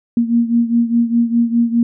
sine beating tone pair, 233.1 / 238 Hz, A#3 / A#3, 0 / +36 cents, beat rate 4.9 Hz, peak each -13 / -17 dBFS, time 0.17-1.83 s, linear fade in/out 2 ms, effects none

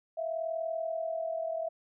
sine tone pair together, 650.5 / 691 Hz, E5 / F5, -23 / -19 cents, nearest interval minor second, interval 104 cents, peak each -32 / -38 dBFS, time 0.17-1.69 s, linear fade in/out 10 ms, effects none

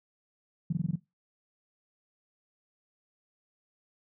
sine tone bursts, 164.81 Hz, E3, in tune, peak -24 dBFS, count 6, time 0.7-0.956 s, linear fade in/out 5 ms, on 26 ms, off 20 ms, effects noise-tail reverb RT60 0.2 s tail -19 dB re dry + high-pass 100 Hz 12 dB/octave

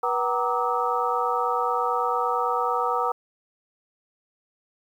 sine tone cluster, 486.4 / 758 / 934 / 1178 / 1287 Hz, B4 / F#5 / A#5 / D6 / E6, -26 / +42 / +3 / +5 / -42 cents, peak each -28 dBFS, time 0.03-3.12 s, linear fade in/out 5 ms, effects 9-bit

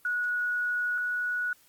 sine tone pair in turn, 1461 / 1466.2 Hz, F#6 / F#6, -22 / -16 cents, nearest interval unison, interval 6 cents, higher second, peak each -26 / -27 dBFS, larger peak first, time 0.05-0.98 / 0.98-1.53 s, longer first, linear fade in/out 2 ms, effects white hiss -61 dBFS RMS until 1.68 s + Opus 32 kbps

